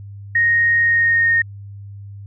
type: tone with pitch glide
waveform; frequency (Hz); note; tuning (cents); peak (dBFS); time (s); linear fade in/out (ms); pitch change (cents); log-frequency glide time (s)
sine; 1864.7 to 1846.5; A#6 to A#6; 0 to -17; -12; 0.35-1.42; 5; -17; 0.8-1.3
effects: added 100 Hz sine -32 dBFS peak until 2.26 s